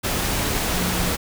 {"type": "tone in noise", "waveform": "sine", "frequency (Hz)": 180, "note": "F#3", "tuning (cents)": -47, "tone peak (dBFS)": -27, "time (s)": [0.71, 1.11], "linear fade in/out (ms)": 20, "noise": "pink", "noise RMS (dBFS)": -23, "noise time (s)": [0.03, 1.17], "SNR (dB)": -7, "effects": []}